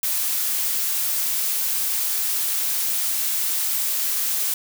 blue noise, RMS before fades -23 dBFS, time 0.03-4.54 s, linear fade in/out 2 ms, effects none

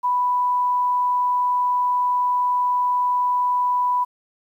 sine tone, 989 Hz, B5, 2 cents sharp, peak -17 dBFS, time 0.03-4.05 s, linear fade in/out 20 ms, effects 9-bit

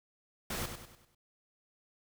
pink noise with echo, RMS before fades -37 dBFS, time 0.5-0.66 s, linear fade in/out 5 ms, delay 98 ms, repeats 5, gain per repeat -7 dB, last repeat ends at 1.15 s, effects none

